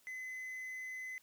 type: tone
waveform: triangle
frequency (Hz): 2030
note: B6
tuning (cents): +47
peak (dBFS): -40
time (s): 0.07-1.18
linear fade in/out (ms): 0
effects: white hiss -69 dBFS RMS until 1.22 s